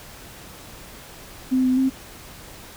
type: tone with pitch steps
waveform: sine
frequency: 258.4 / 255.7 / 264 Hz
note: C4 / C4 / C4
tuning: -21 / -40 / +16 cents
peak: -16 dBFS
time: 1.51-1.9 s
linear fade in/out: 20 ms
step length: 130 ms
effects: pink hiss -42 dBFS RMS until 2.76 s